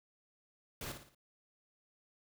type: noise with echo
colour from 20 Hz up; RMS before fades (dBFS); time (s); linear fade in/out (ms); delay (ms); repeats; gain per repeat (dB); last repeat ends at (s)
pink; -43; 0.81-0.92; 2; 57; 4; -7; 1.148
effects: none